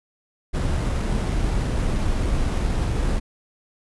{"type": "noise with sample-and-hold", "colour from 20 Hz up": "brown", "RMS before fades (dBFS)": -22, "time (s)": [0.53, 3.2], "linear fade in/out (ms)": 20, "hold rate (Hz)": 8820, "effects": ["resampled to 24000 Hz"]}